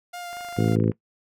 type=tone with vibrato; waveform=sawtooth; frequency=703 Hz; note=F5; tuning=11 cents sharp; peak=-30 dBFS; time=0.13-0.76 s; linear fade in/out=10 ms; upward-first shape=triangle; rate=4.6 Hz; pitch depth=16 cents each way
type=click train; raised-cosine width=0.5 ms; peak=-30 dBFS; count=16; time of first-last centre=0.33-0.918 s; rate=25.5 Hz
type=harmonic tone; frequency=55 Hz; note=A1; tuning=in tune; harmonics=2 / 3 / 4 / 5 / 6 / 7 / 8 / 9; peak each=-23 / -25 / -25 / -28 / -28 / -29 / -32 / -32 dBFS; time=0.57-0.92 s; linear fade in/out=20 ms
effects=noise-tail reverb RT60 0.1 s tail -18 dB re dry